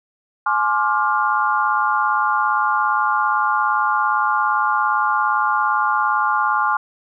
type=chord; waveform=sine; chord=D half-diminished seventh; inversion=second; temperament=just; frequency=845.8 / 1057.2 / 1174.7 / 1409.6 Hz; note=Ab5 / C6 / D6 / F6; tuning=+31 / +18 / 0 / +16 cents; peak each=-21 dBFS; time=0.46-6.77 s; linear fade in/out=5 ms; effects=none